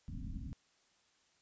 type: low-pass noise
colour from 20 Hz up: pink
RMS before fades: -43 dBFS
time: 0.08-0.53 s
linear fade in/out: 0 ms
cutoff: 280 Hz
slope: 96 dB/octave
effects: white hiss -72 dBFS RMS until 1.41 s + resampled to 16000 Hz